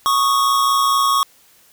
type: tone pair together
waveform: square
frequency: 1108.7 / 1233 Hz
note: C#6 / D#6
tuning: 0 / -16 cents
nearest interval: major second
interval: 184 cents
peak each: -15 / -22 dBFS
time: 0.06-1.23 s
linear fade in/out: 0 ms
effects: white hiss -52 dBFS RMS until 1.72 s